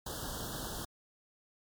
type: band-stop noise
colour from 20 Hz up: pink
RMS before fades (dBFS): -40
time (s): 0.06-0.85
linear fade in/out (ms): 5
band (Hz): 1700 to 3000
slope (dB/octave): 96
effects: MP3 96 kbps